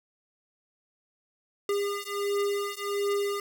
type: beating tone pair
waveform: square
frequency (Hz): 403.7 / 405.1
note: G#4 / G#4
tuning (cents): -49 / -43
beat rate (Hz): 1.4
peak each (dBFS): -31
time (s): 1.69-3.4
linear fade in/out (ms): 2
effects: none